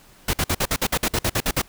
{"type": "noise bursts", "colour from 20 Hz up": "pink", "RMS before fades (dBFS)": -21, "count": 13, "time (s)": [0.28, 1.618], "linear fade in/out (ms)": 5, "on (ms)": 54, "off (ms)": 53, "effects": ["pink hiss -51 dBFS RMS until 1.68 s"]}